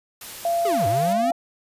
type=noise; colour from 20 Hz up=white; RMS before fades=-37 dBFS; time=0.21-1.13 s; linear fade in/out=2 ms
type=tone with pitch glide; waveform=sine; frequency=683 to 689.3 Hz; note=F5 to F5; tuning=-39 to -23 cents; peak=-19 dBFS; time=0.45-1.32 s; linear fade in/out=2 ms; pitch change=+16 cents; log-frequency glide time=0.68-1.13 s
type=linear two-way sweep; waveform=square; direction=down then up; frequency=440.6 to 94.7 to 272.2 Hz; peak=-25 dBFS; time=0.65-1.31 s; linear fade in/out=5 ms; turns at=0.87 s
effects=resampled to 32000 Hz